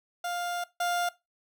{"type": "tone pair in turn", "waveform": "30% pulse", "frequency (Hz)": [702, 702], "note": ["F5", "F5"], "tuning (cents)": [9, 9], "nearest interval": "unison", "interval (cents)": 0, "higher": "neither", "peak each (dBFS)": [-28, -24], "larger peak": "second", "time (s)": [[0.24, 0.64], [0.8, 1.09]], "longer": "first", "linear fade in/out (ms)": 5, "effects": ["noise-tail reverb RT60 0.2 s tail -18 dB re dry"]}